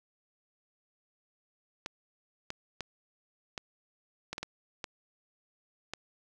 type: clicks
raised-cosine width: 0.2 ms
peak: -19 dBFS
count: 9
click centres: 1.861 / 2.504 / 2.807 / 3.578 / 4.33 / 4.381 / 4.43 / 4.842 / 5.936 s
effects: none